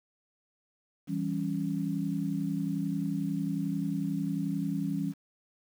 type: chord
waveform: sine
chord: C# diminished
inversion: first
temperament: equal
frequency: 164.81 / 196 / 277.2 Hz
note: E3 / G3 / C#4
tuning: 0 / 0 / 0 cents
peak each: -33 dBFS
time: 1.07-5.14 s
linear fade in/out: 50 ms
effects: 9-bit